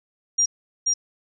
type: tone with echo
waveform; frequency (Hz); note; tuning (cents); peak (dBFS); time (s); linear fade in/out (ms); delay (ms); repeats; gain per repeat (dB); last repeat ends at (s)
sine; 5700; F8; +34; -16; 0.38-0.46; 10; 480; 1; -2; 0.94
effects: none